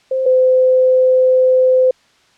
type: tone pair in turn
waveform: sine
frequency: 523.3 / 513.4 Hz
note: C5 / C5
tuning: 0 / -33 cents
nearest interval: unison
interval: 33 cents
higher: first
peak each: -14 / -8 dBFS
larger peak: second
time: 0.11-0.26 / 0.26-1.91 s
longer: second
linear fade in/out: 5 ms
effects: white hiss -53 dBFS RMS until 2.37 s + low-pass 5000 Hz 12 dB/octave